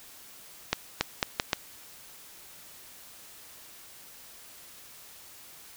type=accelerating click train; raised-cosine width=0.2 ms; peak=-6 dBFS; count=5; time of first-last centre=0.73-1.532 s; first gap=280 ms; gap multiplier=0.78; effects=white hiss -50 dBFS RMS until 5.76 s